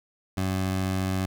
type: tone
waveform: 20% pulse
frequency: 94.4 Hz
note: F#2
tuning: 35 cents sharp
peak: -20 dBFS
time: 0.37-1.26 s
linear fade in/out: 5 ms
effects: none